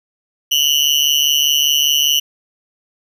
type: tone with amplitude modulation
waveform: 35% pulse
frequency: 2960 Hz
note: F#7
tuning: in tune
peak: -6 dBFS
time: 0.51-2.2 s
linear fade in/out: 10 ms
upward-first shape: sine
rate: 145 Hz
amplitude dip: 100%
effects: none